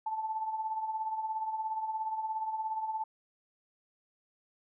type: tone with tremolo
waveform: sine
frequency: 877 Hz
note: A5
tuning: 6 cents flat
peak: -29 dBFS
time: 0.06-3.04 s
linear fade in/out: 5 ms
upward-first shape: triangle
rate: 17 Hz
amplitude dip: 65%
effects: none